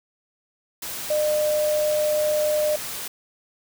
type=tone in noise; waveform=sine; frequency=605 Hz; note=D#5; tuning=49 cents flat; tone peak=-19 dBFS; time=1.1-2.76 s; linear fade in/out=5 ms; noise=white; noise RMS=-32 dBFS; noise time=0.82-3.08 s; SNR=+10 dB; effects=none